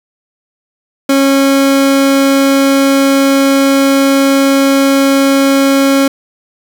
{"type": "tone", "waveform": "30% pulse", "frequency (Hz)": 273.9, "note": "C#4", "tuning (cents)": -21, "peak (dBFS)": -4, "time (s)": [1.09, 6.08], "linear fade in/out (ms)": 5, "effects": []}